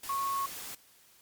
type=tone in noise; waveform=sine; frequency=1100 Hz; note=C#6; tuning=14 cents flat; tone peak=-29 dBFS; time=0.09-0.46 s; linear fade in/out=5 ms; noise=white; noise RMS=-42 dBFS; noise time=0.03-0.75 s; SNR=+10 dB; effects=white hiss -61 dBFS RMS until 1.21 s + MP3 96 kbps